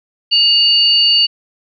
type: tone pair together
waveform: sine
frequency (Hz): 2850 / 4524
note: F7 / C#8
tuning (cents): +34 / +34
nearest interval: minor sixth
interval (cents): 800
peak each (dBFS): -11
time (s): 0.31-1.27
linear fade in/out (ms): 20
effects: none